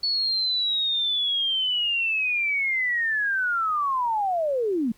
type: linear sweep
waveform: sine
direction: down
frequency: 4435 to 210 Hz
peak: -21 dBFS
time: 0.03-4.92 s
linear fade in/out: 5 ms
effects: pink hiss -58 dBFS RMS until 4.97 s + MP3 96 kbps